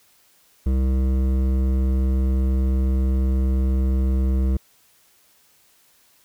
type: tone with hard clipping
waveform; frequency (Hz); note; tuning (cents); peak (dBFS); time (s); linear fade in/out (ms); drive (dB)
sine; 65.3; C2; -3; -19; 0.66-4.57; 5; 12
effects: white hiss -58 dBFS RMS until 6.24 s